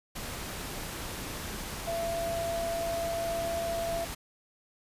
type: tone in noise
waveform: sine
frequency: 673 Hz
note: E5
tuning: 36 cents sharp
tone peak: -30 dBFS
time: 1.87-4.05 s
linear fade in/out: 10 ms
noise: pink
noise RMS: -38 dBFS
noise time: 0.15-4.15 s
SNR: +5 dB
effects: resampled to 32000 Hz